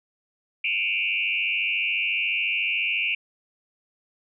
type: tone with frequency modulation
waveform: sine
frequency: 2572 Hz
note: E7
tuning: 43 cents flat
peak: -22 dBFS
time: 0.64-3.15 s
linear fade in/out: 5 ms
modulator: 94.1 Hz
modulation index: 3
effects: none